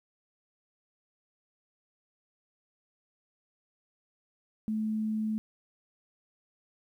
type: tone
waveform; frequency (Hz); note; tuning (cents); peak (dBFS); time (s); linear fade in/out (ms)
sine; 217; A3; -24; -28; 4.68-5.38; 0
effects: 11-bit